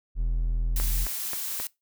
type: tone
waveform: triangle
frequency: 41.24 Hz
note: E1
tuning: 2 cents sharp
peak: -21 dBFS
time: 0.15-1.08 s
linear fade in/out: 50 ms
type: noise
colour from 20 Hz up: blue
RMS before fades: -32 dBFS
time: 0.76-1.67 s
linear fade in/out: 2 ms
type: click train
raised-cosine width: 0.5 ms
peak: -20 dBFS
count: 4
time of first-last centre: 0.8-1.6 s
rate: 3.75 Hz
effects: noise-tail reverb RT60 0.2 s tail -22 dB re dry